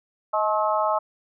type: harmonic tone with a mistuned harmonic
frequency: 214.8 Hz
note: A3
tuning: 41 cents flat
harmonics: 3 / 4 / 5 / 6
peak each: -24 / -25 / -26 / -27 dBFS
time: 0.33-0.99 s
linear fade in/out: 10 ms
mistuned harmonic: 3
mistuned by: -35 cents
effects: none